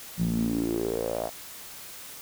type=tone with band-pass filter sweep; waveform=sawtooth; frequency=56.7 Hz; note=A#1; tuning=47 cents flat; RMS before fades=-28 dBFS; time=0.17-1.31 s; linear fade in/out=50 ms; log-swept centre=170 to 700 Hz; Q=6.2; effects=white hiss -43 dBFS RMS until 2.21 s